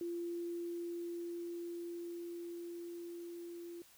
sine tone with level ramp, 343.9 Hz, F4, 27 cents flat, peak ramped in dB -37 to -45 dBFS, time 0.01-3.82 s, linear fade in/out 2 ms, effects white hiss -63 dBFS RMS until 3.97 s

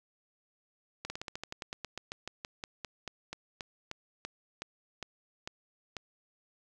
slowing click train, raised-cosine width 0.2 ms, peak -21 dBFS, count 26, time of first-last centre 1.05-5.967 s, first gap 50 ms, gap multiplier 1.1, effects none

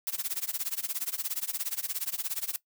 blue noise with tremolo, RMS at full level -30 dBFS, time 0.07-2.56 s, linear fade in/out 0 ms, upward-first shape sine, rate 17 Hz, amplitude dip 95%, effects noise-tail reverb RT60 0.1 s tail -19 dB re dry

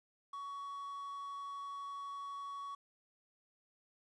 triangle tone with quantisation, 1122 Hz, C#6, 21 cents sharp, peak -40 dBFS, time 0.33-2.75 s, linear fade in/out 5 ms, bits 11, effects resampled to 24000 Hz

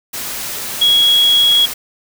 sine tone in noise, 3322 Hz, G#7, in tune, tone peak -8 dBFS, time 0.81-1.66 s, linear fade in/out 10 ms, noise white, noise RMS -24 dBFS, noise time 0.13-1.74 s, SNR +13 dB, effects none

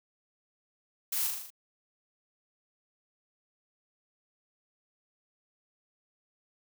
blue noise with echo, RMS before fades -32 dBFS, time 1.12-1.27 s, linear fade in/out 5 ms, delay 39 ms, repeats 6, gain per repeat -3 dB, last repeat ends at 1.504 s, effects none

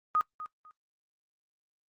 sine tone with echo, 1244 Hz, D#6, 1 cent flat, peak -23 dBFS, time 0.15-0.21 s, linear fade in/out 0 ms, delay 250 ms, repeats 2, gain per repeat -14 dB, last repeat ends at 0.71 s, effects noise-tail reverb RT60 0.1 s tail -22 dB re dry + Opus 24 kbps

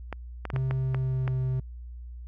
clicks, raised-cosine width 0.5 ms, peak -18 dBFS, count 7, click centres 0.127 / 0.453 / 0.502 / 0.562 / 0.71 / 0.946 / 1.278 s
triangle tone with pitch glide, 131.4 to 129.29 Hz, C3 to C3, +8 to -20 cents, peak -23 dBFS, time 0.53-1.6 s, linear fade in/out 5 ms, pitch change -28 cents, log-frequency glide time 0.71-1.37 s
effects added 60 Hz sine -38 dBFS peak until 2.27 s

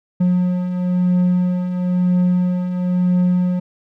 triangle beating tone pair, 179.2 / 180.2 Hz, F3 / F#3, +45 / -45 cents, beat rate 1 Hz, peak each -21 / -13 dBFS, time 0.2-3.6 s, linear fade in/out 10 ms, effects none

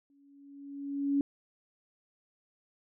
sine tone with exponential growth, 280.9 Hz, C#4, 23 cents sharp, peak -23 dBFS, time 0.1-1.21 s, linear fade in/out 1 ms, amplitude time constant 240 ms, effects none

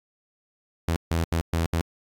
sawtooth tone bursts at uneven times, 82.9 Hz, E2, 10 cents sharp, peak -18 dBFS, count 5, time 0.88-0.96 / 1.11-1.24 / 1.32-1.41 / 1.53-1.66 / 1.73-1.81 s, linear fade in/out 0 ms, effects AAC 48 kbps

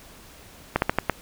slowing click train, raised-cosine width 0.5 ms, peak -4 dBFS, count 5, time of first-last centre 0.76-1.097 s, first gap 61 ms, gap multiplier 1.22, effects pink hiss -48 dBFS RMS until 1.21 s

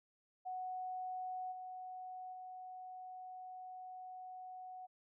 sine tone with level steps, 740 Hz, F#5, in tune, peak -40 / -45 / -47 dBFS, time 0.45-4.87 s, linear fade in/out 20 ms, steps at 1.51 / 2.32 s, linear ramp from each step 20 ms, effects none

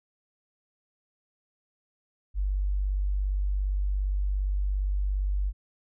sine tone, 48.68 Hz, G1, 11 cents flat, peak -24 dBFS, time 2.34-5.53 s, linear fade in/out 50 ms, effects none

